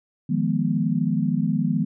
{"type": "chord", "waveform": "sine", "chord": "F half-diminished seventh", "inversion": "third", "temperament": "equal with one note detuned", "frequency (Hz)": [155.56, 174.61, 207.7, 243.7], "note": ["Eb3", "F3", "Ab3", "Cb4"], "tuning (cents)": [0, 0, 0, -23], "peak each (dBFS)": -25, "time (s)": [0.29, 1.85], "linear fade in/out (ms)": 10, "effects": []}